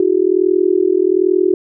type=tone with amplitude modulation; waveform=sine; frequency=369.1 Hz; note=F#4; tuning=4 cents flat; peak=-6 dBFS; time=0-1.54 s; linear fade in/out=2 ms; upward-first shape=sine; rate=41.2 Hz; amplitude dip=100%; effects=none